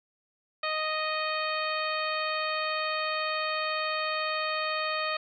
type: harmonic tone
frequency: 622 Hz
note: D#5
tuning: 1 cent flat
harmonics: 1 / 2 / 3 / 4 / 5 / 6 / 7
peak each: -34 / -32 / -36 / -35 / -41 / -41 / -38 dBFS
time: 0.63-5.17 s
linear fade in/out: 5 ms
effects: none